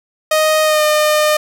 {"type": "tone with pitch glide", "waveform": "sawtooth", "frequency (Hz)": [622.3, 607.4], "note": ["D#5", "D#5"], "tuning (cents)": [0, -42], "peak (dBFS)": -7, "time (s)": [0.31, 1.37], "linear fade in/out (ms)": 5, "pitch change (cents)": -42, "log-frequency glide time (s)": [0.63, 0.83], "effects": []}